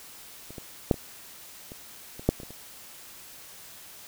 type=clicks; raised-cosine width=2 ms; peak=-29 / -25 / -6 / -25 / -28 / -27 / -6 / -28 / -28 / -30 dBFS; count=10; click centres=0.506 / 0.582 / 0.912 / 0.942 / 1.719 / 2.195 / 2.29 / 2.401 / 2.433 / 2.506 s; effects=white hiss -47 dBFS RMS until 4.07 s